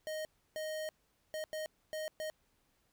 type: tone bursts at uneven times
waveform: square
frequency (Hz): 622.3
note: D#5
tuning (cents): 0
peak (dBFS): -38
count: 6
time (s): 0.07-0.25 / 0.56-0.89 / 1.34-1.44 / 1.53-1.66 / 1.93-2.08 / 2.2-2.3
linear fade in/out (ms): 0
effects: pink hiss -75 dBFS RMS until 2.92 s